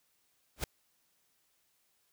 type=noise with exponential growth; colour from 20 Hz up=pink; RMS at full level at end=-29 dBFS; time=0.56-0.64 s; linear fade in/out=2 ms; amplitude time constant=16 ms; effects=white hiss -74 dBFS RMS until 2.12 s